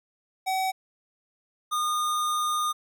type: tone pair in turn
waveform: square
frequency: 758 / 1221.1 Hz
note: F#5 / D#6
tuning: +42 / -33 cents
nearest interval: minor sixth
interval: 825 cents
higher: second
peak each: -25 dBFS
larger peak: neither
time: 0.46-0.72 / 1.71-2.73 s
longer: second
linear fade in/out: 20 ms
effects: none